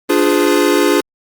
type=chord; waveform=square; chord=D half-diminished seventh; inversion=none; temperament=equal with one note detuned; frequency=293.7 / 349.2 / 415.3 / 511.9 Hz; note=D4 / F4 / Ab4 / C5; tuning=0 / 0 / 0 / -38 cents; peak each=-16 / -16 / -16 / -20 dBFS; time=0.09-1.01 s; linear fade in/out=10 ms; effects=Opus 32 kbps